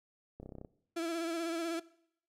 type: clicks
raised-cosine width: 2 ms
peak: -33 dBFS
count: 9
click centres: 0.4 / 0.43 / 0.46 / 0.492 / 0.522 / 0.553 / 0.584 / 0.614 / 0.648 s
type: tone with vibrato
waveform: 35% pulse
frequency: 333.1 Hz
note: E4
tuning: 18 cents sharp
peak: -32 dBFS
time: 0.96-1.8 s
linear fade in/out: 10 ms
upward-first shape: sine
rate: 16 Hz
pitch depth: 44 cents each way
effects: noise-tail reverb RT60 0.7 s tail -20 dB re dry + low-pass 11000 Hz 12 dB/octave